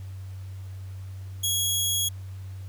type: tone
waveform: 15% pulse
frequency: 3322 Hz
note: G#7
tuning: in tune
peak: -16 dBFS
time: 1.43-2.09 s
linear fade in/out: 10 ms
effects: added 95 Hz sine -35 dBFS peak until 2.68 s + pink hiss -56 dBFS RMS until 2.68 s